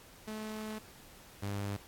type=tone pair in turn; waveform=sawtooth; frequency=216.1 / 100.87 Hz; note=A3 / G2; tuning=-31 / +50 cents; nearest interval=octave + minor second; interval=1319 cents; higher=first; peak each=-35 / -31 dBFS; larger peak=second; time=0.27-0.79 / 1.42-1.77 s; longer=first; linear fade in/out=10 ms; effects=pink hiss -56 dBFS RMS until 1.87 s + AAC 64 kbps